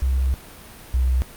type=tone pair in turn; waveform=sine; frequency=65.41 / 63.58 Hz; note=C2 / C2; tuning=0 / -49 cents; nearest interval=unison; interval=49 cents; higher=first; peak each=-17 / -16 dBFS; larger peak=second; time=0.02-0.34 / 0.94-1.22 s; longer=first; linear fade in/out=0 ms; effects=pink hiss -42 dBFS RMS until 1.36 s + Opus 48 kbps